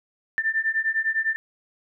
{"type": "beating tone pair", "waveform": "sine", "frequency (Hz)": [1777, 1786.9], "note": ["A6", "A6"], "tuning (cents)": [17, 26], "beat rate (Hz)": 9.9, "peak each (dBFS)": [-25, -24], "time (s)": [0.38, 1.36], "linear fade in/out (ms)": 0, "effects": []}